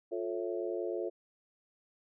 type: harmonic tone with a mistuned harmonic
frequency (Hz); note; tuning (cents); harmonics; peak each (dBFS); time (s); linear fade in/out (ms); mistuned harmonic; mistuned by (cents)
109.9; A2; -2; 3 / 4 / 5 / 6; -36 / -38 / -40 / -42; 0.11-1.1; 20; 3; +120
effects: none